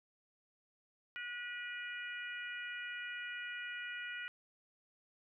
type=harmonic tone; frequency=484.9 Hz; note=B4; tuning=32 cents flat; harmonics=3 / 4 / 5 / 6; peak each=-44 / -46 / -48 / -50 dBFS; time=1.16-4.28 s; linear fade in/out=0 ms; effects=none